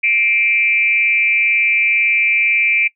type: tone with frequency modulation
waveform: sine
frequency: 2349 Hz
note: D7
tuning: in tune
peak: -12 dBFS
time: 0.03-2.88 s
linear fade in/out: 10 ms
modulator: 220 Hz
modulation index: 0.71
effects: noise-tail reverb RT60 0.1 s tail -22 dB re dry